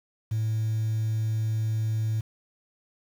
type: tone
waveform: sine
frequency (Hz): 110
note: A2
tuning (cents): 0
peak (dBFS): -22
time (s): 0.31-2.21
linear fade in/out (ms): 10
effects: tanh soft clip ceiling -22 dBFS + 8-bit